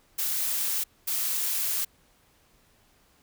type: noise bursts at uneven times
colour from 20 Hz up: blue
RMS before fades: -28 dBFS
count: 2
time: 0.18-0.84 / 1.07-1.85 s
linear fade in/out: 10 ms
effects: pink hiss -63 dBFS RMS until 3.22 s